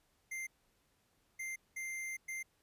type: tone bursts at uneven times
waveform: square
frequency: 2093 Hz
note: C7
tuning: in tune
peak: -40 dBFS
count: 4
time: 0.31-0.47 / 1.39-1.56 / 1.76-2.17 / 2.28-2.43 s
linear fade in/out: 10 ms
effects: pink hiss -75 dBFS RMS until 2.62 s + resampled to 32000 Hz